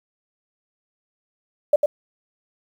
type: tone with echo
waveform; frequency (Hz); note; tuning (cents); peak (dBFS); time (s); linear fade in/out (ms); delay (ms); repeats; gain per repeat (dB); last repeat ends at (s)
sine; 590; D5; +8; -10; 1.73-1.76; 5; 100; 1; -4; 1.86
effects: 8-bit